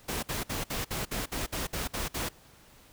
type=noise bursts; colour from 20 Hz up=pink; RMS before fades=-33 dBFS; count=11; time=0.08-2.29 s; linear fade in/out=10 ms; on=150 ms; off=56 ms; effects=pink hiss -57 dBFS RMS until 2.92 s